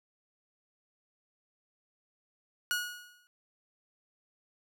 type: tone with exponential decay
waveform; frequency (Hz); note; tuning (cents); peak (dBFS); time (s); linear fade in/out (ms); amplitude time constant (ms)
sawtooth; 1452; F#6; -33; -23; 2.71-3.27; 0; 120
effects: none